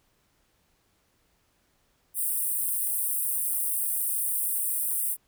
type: high-pass noise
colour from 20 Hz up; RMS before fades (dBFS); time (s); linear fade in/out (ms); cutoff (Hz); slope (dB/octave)
pink; -28; 2.14-5.17; 50; 8600; 96
effects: pink hiss -69 dBFS RMS until 5.27 s